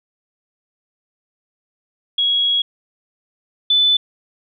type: tone pair in turn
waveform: sine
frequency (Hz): 3322 / 3500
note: G#7 / A7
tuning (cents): 0 / -10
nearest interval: minor second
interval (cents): 90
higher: second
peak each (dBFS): -14 / -11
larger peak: second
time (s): 2.18-2.62 / 3.7-3.97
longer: first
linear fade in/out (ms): 5
effects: none

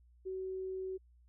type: tone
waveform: sine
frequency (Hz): 376.7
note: F#4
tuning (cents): +31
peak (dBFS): -37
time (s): 0.25-0.98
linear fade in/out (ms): 20
effects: added 60 Hz sine -61 dBFS peak until 1.28 s

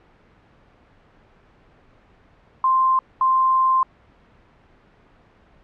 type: tone bursts at uneven times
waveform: sine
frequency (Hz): 1046.5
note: C6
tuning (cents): 0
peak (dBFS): -14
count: 2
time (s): 2.64-2.99 / 3.21-3.83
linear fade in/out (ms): 2
effects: pink hiss -54 dBFS RMS until 5.63 s + low-pass 2000 Hz 12 dB/octave

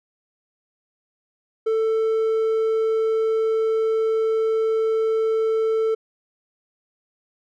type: tone with hard clipping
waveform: sine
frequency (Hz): 443.6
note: A4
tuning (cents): +14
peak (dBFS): -19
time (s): 1.66-5.95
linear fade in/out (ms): 10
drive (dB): 3
effects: none

